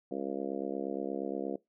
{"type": "harmonic tone", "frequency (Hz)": 68.5, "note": "C#2", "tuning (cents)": -20, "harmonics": [3, 4, 5, 6, 7, 8, 9, 10], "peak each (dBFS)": [-42, -39, -39, -42, -40, -43, -48, -46], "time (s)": [0.11, 1.56], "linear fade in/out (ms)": 5, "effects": ["noise-tail reverb RT60 0.2 s tail -23 dB re dry"]}